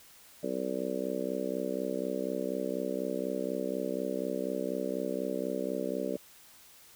harmonic tone, 64.1 Hz, C2, 35 cents flat, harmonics 3 / 4 / 5 / 6 / 7 / 8 / 9, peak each -40 / -38 / -39 / -40 / -37 / -40 / -37 dBFS, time 0.43-6.17 s, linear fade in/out 5 ms, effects white hiss -56 dBFS RMS until 6.95 s

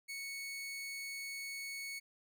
sawtooth tone, 2215 Hz, C#7, 2 cents flat, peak -38 dBFS, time 0.08-2 s, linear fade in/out 20 ms, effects none

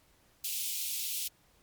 white high-pass noise, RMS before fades -35 dBFS, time 0.44-1.28 s, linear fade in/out 5 ms, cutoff 2500 Hz, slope 48 dB/octave, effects pink hiss -66 dBFS RMS until 1.62 s + MP3 96 kbps

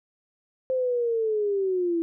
sine linear sweep, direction down, 523.3 to 328.8 Hz, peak -22 dBFS, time 0.7-2.02 s, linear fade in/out 0 ms, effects none

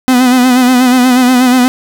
45% pulse tone with vibrato, 251.8 Hz, B3, 34 cents sharp, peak -5 dBFS, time 0.08-1.68 s, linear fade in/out 0 ms, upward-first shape sine, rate 8.3 Hz, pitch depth 51 cents each way, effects none

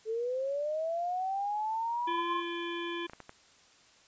sine linear sweep, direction up, 432.1 to 1074 Hz, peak -30 dBFS, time 0.05-2.43 s, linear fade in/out 50 ms
harmonic tone, 342.3 Hz, F4, 35 cents flat, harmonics 1 / 3 / 5 / 7 / 9 / 10, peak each -36 / -41 / -43 / -44 / -46 / -46 dBFS, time 2.07-3.07 s, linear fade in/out 10 ms
clicks, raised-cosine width 0.5 ms, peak -30 dBFS, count 4, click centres 3.097 / 3.134 / 3.203 / 3.294 s
effects white hiss -61 dBFS RMS until 4.07 s + resampled to 16000 Hz

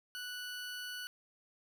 20% pulse tone, 1480 Hz, F#6, in tune, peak -36 dBFS, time 0.15-1.07 s, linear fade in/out 0 ms, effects none

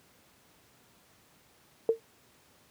sine tone with exponential decay, 453.4 Hz, A#4, 48 cents flat, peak -17 dBFS, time 1.89-2 s, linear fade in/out 1 ms, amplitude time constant 22 ms, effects pink hiss -62 dBFS RMS until 2.7 s + high-pass 100 Hz 12 dB/octave

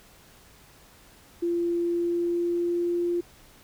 sine tone with pitch glide, 343.5 to 347.7 Hz, F4 to F4, -29 to -8 cents, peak -23 dBFS, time 1.42-3.21 s, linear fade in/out 10 ms, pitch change +21 cents, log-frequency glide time 1.73-3.09 s, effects pink hiss -54 dBFS RMS until 3.63 s

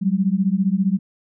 sine beating tone pair, 185 / 200 Hz, F#3 / G3, 0 / +35 cents, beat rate 15 Hz, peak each -19 dBFS, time 0.01-0.99 s, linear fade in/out 20 ms, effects none

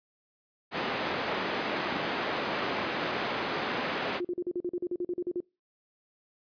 pink band-pass noise, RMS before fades -32 dBFS, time 0.71-4.21 s, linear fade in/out 50 ms, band 280 to 3000 Hz, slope 12 dB/octave
sine tone bursts, 354.2 Hz, F4, 24 cents sharp, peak -28 dBFS, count 14, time 4.2-5.404 s, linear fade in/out 2 ms, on 47 ms, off 42 ms
effects noise-tail reverb RT60 0.3 s tail -26 dB re dry + resampled to 11025 Hz

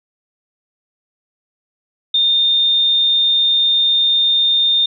sine tone, 3634 Hz, A#7, 45 cents flat, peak -11 dBFS, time 2.14-4.86 s, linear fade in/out 5 ms, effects none

